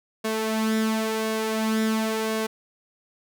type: tone with flanger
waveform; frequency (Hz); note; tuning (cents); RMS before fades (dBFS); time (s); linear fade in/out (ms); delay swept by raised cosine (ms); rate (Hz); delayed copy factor
sawtooth; 220; A3; 0; -25; 0.24-2.47; 10; 1.8 to 4; 0.95; +0.55
effects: none